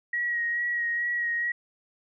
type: tone with vibrato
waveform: sine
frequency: 1900 Hz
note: A#6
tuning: 33 cents sharp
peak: -25 dBFS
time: 0.13-1.52 s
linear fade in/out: 5 ms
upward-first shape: sine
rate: 2.3 Hz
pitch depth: 22 cents each way
effects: none